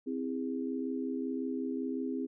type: chord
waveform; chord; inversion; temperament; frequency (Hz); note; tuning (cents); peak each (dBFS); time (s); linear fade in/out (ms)
sine; C augmented; none; just; 261.6 / 327 / 408.8; C4 / E4 / G#4; 0 / -14 / -27; -34 / -39 / -39; 0.06-2.27; 20
effects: none